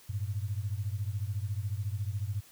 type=beating tone pair; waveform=sine; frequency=96.8 / 110.8 Hz; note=G2 / A2; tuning=-21 / +13 cents; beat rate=14 Hz; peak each=-33 / -35 dBFS; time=0.09-2.41 s; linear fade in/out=10 ms; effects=white hiss -57 dBFS RMS until 2.51 s